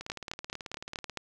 two click trains, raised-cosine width 0.2 ms, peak -17 / -22 dBFS, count 6 / 21, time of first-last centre 0.1-1.173 / 0.01-1.097 s, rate 4.66 / 18.4 Hz, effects none

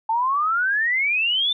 sine exponential sweep, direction up, 875 to 3600 Hz, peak -18 dBFS, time 0.09-1.53 s, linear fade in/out 5 ms, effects none

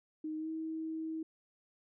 sine tone with pitch glide, 311.1 to 319.7 Hz, D#4 to D#4, 0 to +47 cents, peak -36 dBFS, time 0.24-1.23 s, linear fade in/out 5 ms, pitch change +47 cents, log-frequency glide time 0.37-0.49 s, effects none

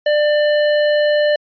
sine tone with hard clipping, 595 Hz, D5, 22 cents sharp, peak -14 dBFS, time 0.06-1.36 s, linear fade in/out 5 ms, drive 16 dB, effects resampled to 11025 Hz

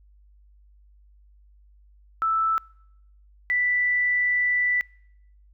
sine tone pair in turn, 1318.5 / 1975.5 Hz, E6 / B6, 0 / 0 cents, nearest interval perfect fifth, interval 700 cents, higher second, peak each -20 dBFS, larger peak neither, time 2.22-2.58 / 3.5-4.81 s, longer second, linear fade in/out 0 ms, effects noise-tail reverb RT60 0.8 s tail -26 dB re dry + added 50 Hz sine -52 dBFS peak until 5.53 s

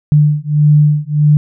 sine beating tone pair, 148.4 / 150 Hz, D3 / D3, +18 / +37 cents, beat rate 1.6 Hz, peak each -10 dBFS, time 0.12-1.37 s, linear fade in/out 0 ms, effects none

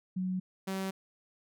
sine / sawtooth tone pair in turn, 185 / 191.55 Hz, F#3 / G3, 0 / -40 cents, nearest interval minor second, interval 60 cents, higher second, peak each -30 / -29 dBFS, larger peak second, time 0.16-0.4 / 0.67-0.91 s, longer neither, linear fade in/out 10 ms, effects none

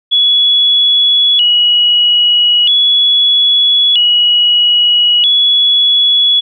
sine tone with vibrato, 3141 Hz, G7, 3 cents sharp, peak -6 dBFS, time 0.11-6.41 s, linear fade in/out 20 ms, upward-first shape square, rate 0.39 Hz, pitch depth 130 cents each way, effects none

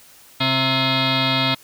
sine tone with frequency modulation, 1716 Hz, A6, 44 cents flat, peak -16 dBFS, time 0.4-1.55 s, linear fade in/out 10 ms, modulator 396 Hz, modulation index 6, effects white hiss -48 dBFS RMS until 1.63 s

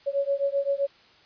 sine beating tone pair, 554.4 / 562.1 Hz, C#5 / C#5, 0 / +24 cents, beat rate 7.7 Hz, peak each -26 dBFS, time 0.06-0.87 s, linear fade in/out 20 ms, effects white hiss -56 dBFS RMS until 1.25 s + resampled to 11025 Hz

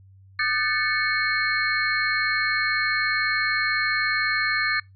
sine tone cluster, 1219 / 1525 / 1759 / 2209 / 4210 Hz, D#6 / G6 / A6 / C#7 / C8, -36 / -48 / -1 / -7 / +10 cents, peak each -30 / -30 / -24 / -26 / -30 dBFS, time 0.39-4.8 s, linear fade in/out 5 ms, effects noise-tail reverb RT60 0.2 s tail -25 dB re dry + added 96 Hz sine -48 dBFS peak until 4.95 s

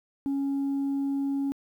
sine tone, 276.9 Hz, C#4, 2 cents flat, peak -23 dBFS, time 0.26-1.52 s, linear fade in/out 0 ms, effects tanh soft clip ceiling -24 dBFS + 10-bit

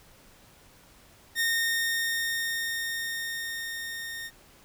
sawtooth tone with level ramp, 1839 Hz, A#6, 24 cents flat, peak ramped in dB -20 to -32 dBFS, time 1.35-4.31 s, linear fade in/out 50 ms, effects pink hiss -56 dBFS RMS until 4.64 s

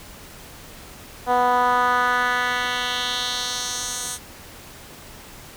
10% pulse tone with band-pass filter sweep, 246.9 Hz, B3, in tune, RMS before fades -22 dBFS, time 1.26-4.19 s, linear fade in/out 50 ms, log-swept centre 720 to 8600 Hz, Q 1.8, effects pink hiss -42 dBFS RMS until 5.56 s

